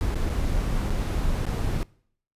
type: noise with dropouts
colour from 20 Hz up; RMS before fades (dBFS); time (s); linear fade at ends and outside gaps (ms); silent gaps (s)
brown; -25; 0.01-1.83; 0; 0.145-0.156 / 0.294-0.299 / 0.899-0.905 / 1.454-1.466
effects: noise-tail reverb RT60 0.6 s tail -23 dB re dry + resampled to 32000 Hz